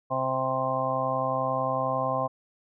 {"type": "harmonic tone", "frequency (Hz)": 131.1, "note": "C3", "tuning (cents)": 4, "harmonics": [1, 2, 4, 5, 6, 7, 8], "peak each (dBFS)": [-35, -37, -31, -31, -32, -40, -29], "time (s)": [0.1, 2.28], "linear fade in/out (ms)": 20, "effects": []}